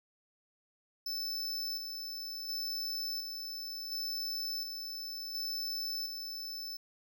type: tone with tremolo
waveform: square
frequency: 5274 Hz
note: E8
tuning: in tune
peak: -35 dBFS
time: 1.06-6.77 s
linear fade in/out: 5 ms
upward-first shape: square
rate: 0.7 Hz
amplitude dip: 40%
effects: none